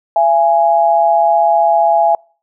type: tone pair together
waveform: sine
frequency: 675.1 / 830.6 Hz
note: E5 / G#5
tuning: +41 / 0 cents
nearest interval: major third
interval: 359 cents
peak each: -11 dBFS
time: 0.16-2.15 s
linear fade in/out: 2 ms
effects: noise-tail reverb RT60 0.4 s tail -26 dB re dry